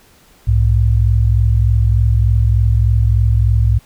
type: tone pair together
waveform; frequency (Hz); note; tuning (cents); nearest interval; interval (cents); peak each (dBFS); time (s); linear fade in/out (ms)
sine; 63.56 / 106.9; C2 / A2; -50 / -49; major sixth; 901; -12; 0.47-3.79; 10
effects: pink hiss -49 dBFS RMS until 3.85 s